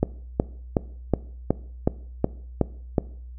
click train, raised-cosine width 2 ms, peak -5 dBFS, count 9, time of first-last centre 0.03-2.982 s, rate 2.71 Hz, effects noise-tail reverb RT60 0.6 s tail -20 dB re dry + added 61 Hz sine -37 dBFS peak until 3.38 s

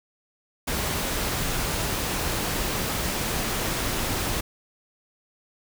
pink noise, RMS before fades -27 dBFS, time 0.67-4.41 s, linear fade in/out 10 ms, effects none

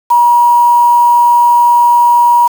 sine tone with quantisation, 957 Hz, A#5, 45 cents sharp, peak -4 dBFS, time 0.1-2.48 s, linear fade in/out 10 ms, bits 4, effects none

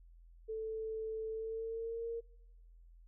sine tone with pitch glide, 441 to 462.4 Hz, A4 to A#4, +4 to -14 cents, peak -37 dBFS, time 0.48-2.21 s, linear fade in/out 20 ms, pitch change +82 cents, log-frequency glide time 1.3-2.07 s, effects noise-tail reverb RT60 1.0 s tail -23 dB re dry + added 42 Hz sine -56 dBFS peak until 3.07 s

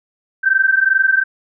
sine tone pair together, 1545.5 / 1568 Hz, G6 / G6, -25 / 0 cents, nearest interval unison, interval 25 cents, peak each -14 dBFS, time 0.43-1.24 s, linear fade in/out 20 ms, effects none

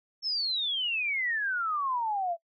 sine exponential sweep, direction down, 5430 to 659.3 Hz, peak -27 dBFS, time 0.22-2.37 s, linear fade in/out 50 ms, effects noise-tail reverb RT60 0.1 s tail -22 dB re dry

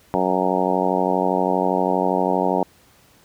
harmonic tone, 92.5 Hz, F#2, in tune, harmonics 2 / 3 / 4 / 5 / 6 / 7 / 8 / 9 / 10, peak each -26 / -26 / -26 / -26 / -26 / -26 / -26 / -26 / -26 dBFS, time 0.14-2.63 s, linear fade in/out 0 ms, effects pink hiss -54 dBFS RMS until 3.24 s + high-pass 60 Hz 12 dB/octave

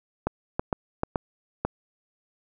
clicks, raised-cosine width 1 ms, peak -10 dBFS, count 6, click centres 0.27 / 0.595 / 0.728 / 1.034 / 1.158 / 1.65 s, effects none

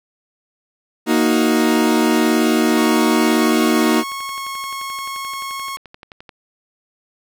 40% pulse chord, D# minor, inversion second, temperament equal, 233.1 / 311.1 / 370 Hz, A#3 / D#4 / F#4, 0 / 0 / 0 cents, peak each -16 / -16 / -19 dBFS, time 1.06-4.04 s, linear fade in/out 50 ms
click train, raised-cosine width 0.3 ms, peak -22 dBFS, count 43, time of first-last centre 2.64-6.292 s, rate 11.5 Hz
sawtooth tone with pitch glide, 1110 to 1092.2 Hz, C#6 to C#6, +2 to -26 cents, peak -21 dBFS, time 2.77-5.77 s, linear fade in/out 10 ms, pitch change -28 cents, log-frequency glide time 3.13-4.51 s
effects none

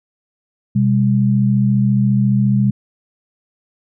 sine tone pair together, 126.8 / 201.3 Hz, B2 / G3, +46 / +46 cents, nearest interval minor sixth, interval 800 cents, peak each -14 dBFS, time 0.75-2.71 s, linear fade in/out 10 ms, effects none

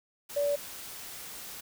sine tone in noise, 575 Hz, D5, 37 cents flat, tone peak -25 dBFS, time 0.36-0.56 s, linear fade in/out 10 ms, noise white, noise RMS -43 dBFS, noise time 0.29-1.61 s, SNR +15 dB, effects none

